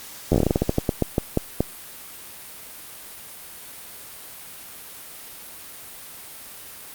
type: slowing click train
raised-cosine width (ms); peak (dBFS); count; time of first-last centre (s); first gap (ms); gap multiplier
2; -5; 18; 0.32-1.606; 11; 1.21
effects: white hiss -40 dBFS RMS until 6.94 s + Opus 48 kbps